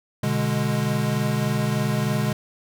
square chord, G# diminished, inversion first, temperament equal, 123.47 / 146.83 / 207.7 Hz, B2 / D3 / G#3, 0 / 0 / 0 cents, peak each -26 dBFS, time 0.23-2.33 s, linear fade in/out 5 ms, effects none

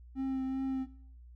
triangle tone with vibrato, 264.7 Hz, C4, 20 cents sharp, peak -29 dBFS, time 0.15-0.87 s, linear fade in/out 50 ms, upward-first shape triangle, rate 2.6 Hz, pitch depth 17 cents each way, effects noise-tail reverb RT60 0.6 s tail -17 dB re dry + added 60 Hz sine -50 dBFS peak until 1.35 s

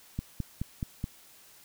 click train, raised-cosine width 5 ms, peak -19 dBFS, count 5, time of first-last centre 0.19-1.041 s, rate 4.7 Hz, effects white hiss -56 dBFS RMS until 1.64 s

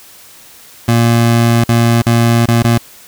25% pulse tone with dropouts, 116.9 Hz, A#2, 5 cents sharp, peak -4 dBFS, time 0.88-2.78 s, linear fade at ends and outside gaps 5 ms, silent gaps 1.641-1.689 / 2.02-2.064 / 2.458-2.482 / 2.626-2.643 s, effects white hiss -39 dBFS RMS until 3.07 s

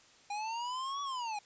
square linear two-way sweep, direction up then down, 808 to 1142 to 808 Hz, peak -36 dBFS, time 0.3-1.39 s, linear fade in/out 5 ms, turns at 1.02 s, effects white hiss -61 dBFS RMS until 1.45 s + resampled to 16000 Hz

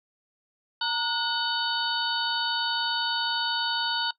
sine tone cluster, 926 / 1456 / 3007 / 3718 / 4472 Hz, A#5 / F#6 / F#7 / A#7 / C#8, -12 / -28 / +27 / -5 / +14 cents, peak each -31 dBFS, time 0.81-4.11 s, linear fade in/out 5 ms, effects noise-tail reverb RT60 0.1 s tail -20 dB re dry

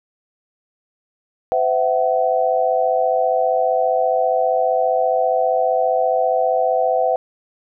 sine tone cluster, 510 / 661 / 756 Hz, C5 / E5 / F#5, -44 / +5 / +37 cents, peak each -19 dBFS, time 1.52-7.16 s, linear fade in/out 0 ms, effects none

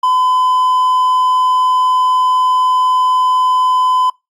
triangle tone, 1013 Hz, B5, 44 cents sharp, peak -8 dBFS, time 0.03-4.1 s, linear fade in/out 5 ms, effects noise-tail reverb RT60 0.2 s tail -23 dB re dry + Opus 48 kbps

